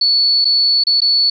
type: tone with dropouts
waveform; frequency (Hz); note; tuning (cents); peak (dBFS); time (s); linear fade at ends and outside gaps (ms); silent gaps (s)
sine; 4435; C#8; 0; -10; 0.01-1.3; 5; 0.446-0.452 / 0.838-0.868 / 1.005-1.017
effects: none